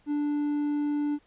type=tone; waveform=triangle; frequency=293.3 Hz; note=D4; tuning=2 cents flat; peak=-23 dBFS; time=0.06-1.19 s; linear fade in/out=50 ms; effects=pink hiss -64 dBFS RMS until 1.26 s + resampled to 8000 Hz